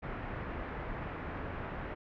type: low-pass noise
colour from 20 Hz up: pink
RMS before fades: -40 dBFS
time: 0.02-1.95 s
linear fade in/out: 20 ms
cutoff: 2100 Hz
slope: 24 dB/octave
effects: none